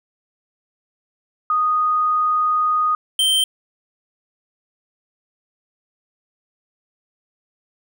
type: tone pair in turn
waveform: sine / square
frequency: 1240 / 3125 Hz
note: D#6 / G7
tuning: -6 / -6 cents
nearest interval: octave + major third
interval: 1600 cents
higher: second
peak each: -15 dBFS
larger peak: neither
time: 1.5-2.95 / 3.19-3.44 s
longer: first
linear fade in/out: 2 ms
effects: none